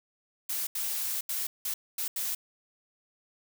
blue noise bursts at uneven times, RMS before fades -32 dBFS, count 6, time 0.49-0.67 / 0.75-1.21 / 1.29-1.47 / 1.65-1.74 / 1.98-2.08 / 2.16-2.35 s, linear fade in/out 5 ms, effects none

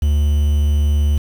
triangle tone with quantisation, 73.42 Hz, D2, in tune, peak -10 dBFS, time 0.02-1.18 s, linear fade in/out 5 ms, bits 6, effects none

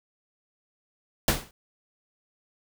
pink noise with exponential decay, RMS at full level -18 dBFS, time 1.28-1.51 s, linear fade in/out 2 ms, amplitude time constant 48 ms, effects none

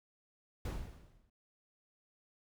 brown noise with exponential decay, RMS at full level -34 dBFS, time 0.65-1.3 s, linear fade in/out 5 ms, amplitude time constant 140 ms, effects none

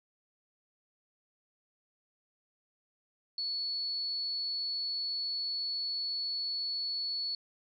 sine tone, 4414 Hz, C#8, 8 cents flat, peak -32 dBFS, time 3.38-7.35 s, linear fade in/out 2 ms, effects none

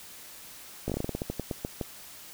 slowing click train, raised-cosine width 2 ms, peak -17 dBFS, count 15, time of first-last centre 0.88-1.812 s, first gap 17 ms, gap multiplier 1.19, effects white hiss -47 dBFS RMS until 2.33 s

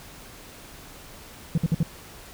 sine tone bursts, 162.9 Hz, E3, 20 cents flat, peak -15 dBFS, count 4, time 1.55-1.83 s, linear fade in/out 2 ms, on 28 ms, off 56 ms, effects tanh soft clip ceiling -17 dBFS + pink hiss -45 dBFS RMS until 2.33 s

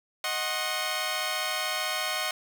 10% pulse chord, C diminished, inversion first, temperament equal with one note detuned, 622.3 / 740 / 1072.2 Hz, Eb5 / Gb5 / C6, 0 / 0 / +42 cents, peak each -24 dBFS, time 0.24-2.31 s, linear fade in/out 2 ms, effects none

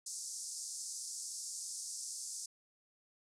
white band-pass noise, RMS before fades -44 dBFS, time 0.06-2.46 s, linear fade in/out 5 ms, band 5000 to 9400 Hz, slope 48 dB/octave, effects none

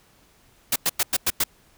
white noise bursts, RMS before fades -21 dBFS, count 6, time 0.72-1.439 s, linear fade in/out 5 ms, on 39 ms, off 97 ms, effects pink hiss -58 dBFS RMS until 1.77 s

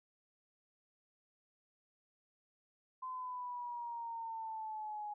sine exponential sweep, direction down, 1032 to 830.6 Hz, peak -40 dBFS, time 3.02-5.14 s, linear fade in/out 10 ms, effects none

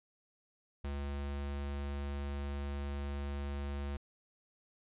square tone, 70.8 Hz, C#2, 37 cents sharp, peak -37 dBFS, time 0.84-3.97 s, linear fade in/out 5 ms, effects resampled to 8000 Hz

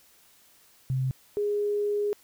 sine tone pair in turn, 130.81 / 412.8 Hz, C3 / G#4, 0 / -10 cents, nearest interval octave + minor sixth, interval 1990 cents, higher second, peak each -24 dBFS, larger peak neither, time 0.9-1.11 / 1.37-2.13 s, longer second, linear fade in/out 0 ms, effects white hiss -59 dBFS RMS until 2.23 s

